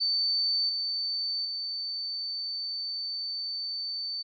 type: tone with level steps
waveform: sine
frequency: 4544 Hz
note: C#8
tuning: 42 cents sharp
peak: -24 / -28 / -31 dBFS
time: 0-4.23 s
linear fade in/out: 20 ms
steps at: 0.69 / 1.45 s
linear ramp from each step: 2 ms
effects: none